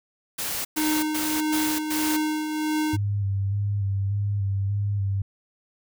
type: noise bursts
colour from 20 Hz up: white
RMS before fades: -29 dBFS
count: 5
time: 0.38-2.17 s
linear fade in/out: 10 ms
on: 270 ms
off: 110 ms
type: tone with tremolo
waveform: square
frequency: 307.6 Hz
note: D#4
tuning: 20 cents flat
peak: -22 dBFS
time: 0.76-2.97 s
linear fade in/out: 20 ms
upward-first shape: triangle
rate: 1.6 Hz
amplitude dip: 50%
type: tone with vibrato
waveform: sine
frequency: 100 Hz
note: G2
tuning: 35 cents sharp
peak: -22 dBFS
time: 2.93-5.22 s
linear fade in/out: 5 ms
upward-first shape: square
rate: 1.7 Hz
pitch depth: 29 cents each way
effects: none